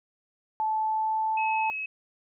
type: tone with pitch glide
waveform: sine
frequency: 871 to 880.1 Hz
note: A5 to A5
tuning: -18 to 0 cents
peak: -24 dBFS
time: 0.6-1.7 s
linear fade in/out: 0 ms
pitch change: +18 cents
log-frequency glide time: 0.78-1.52 s
type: tone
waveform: sine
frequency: 2568 Hz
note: E7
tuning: 46 cents flat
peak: -30 dBFS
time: 1.37-1.86 s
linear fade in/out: 5 ms
effects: none